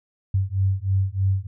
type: beating tone pair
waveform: sine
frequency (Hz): 94.8 / 98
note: F#2 / G2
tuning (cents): +43 / 0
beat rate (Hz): 3.2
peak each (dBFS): -22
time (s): 0.34-1.47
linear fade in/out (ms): 5
effects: none